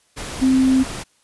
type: tone in noise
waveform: sine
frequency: 261.6 Hz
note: C4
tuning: in tune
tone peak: -12 dBFS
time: 0.41-0.84 s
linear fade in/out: 20 ms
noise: pink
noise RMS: -30 dBFS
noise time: 0.16-1.04 s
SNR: +15 dB
effects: white hiss -60 dBFS RMS until 1.23 s + resampled to 24000 Hz